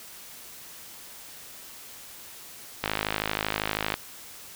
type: click train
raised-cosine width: 0.3 ms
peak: -9 dBFS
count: 59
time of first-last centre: 2.84-3.941 s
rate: 52.7 Hz
effects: white hiss -45 dBFS RMS until 4.55 s